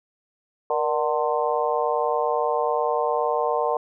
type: harmonic tone with a mistuned harmonic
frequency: 149.7 Hz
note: D3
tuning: 33 cents sharp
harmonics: 3 / 4 / 5 / 6 / 7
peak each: -25 / -26 / -27 / -28 / -28 dBFS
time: 0.7-3.77 s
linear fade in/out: 2 ms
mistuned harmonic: 3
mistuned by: +84 cents
effects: none